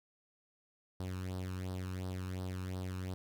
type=tone with flanger; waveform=sawtooth; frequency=92.5 Hz; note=F#2; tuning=in tune; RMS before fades=-40 dBFS; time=1-3.14 s; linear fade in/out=0 ms; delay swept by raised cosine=0.21 to 0.77 ms; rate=2.8 Hz; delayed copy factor=+0.7; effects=none